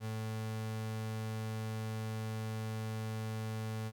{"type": "tone", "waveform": "35% pulse", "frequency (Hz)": 110, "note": "A2", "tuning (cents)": 0, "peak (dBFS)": -35, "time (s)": [0, 3.92], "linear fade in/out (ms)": 50, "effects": []}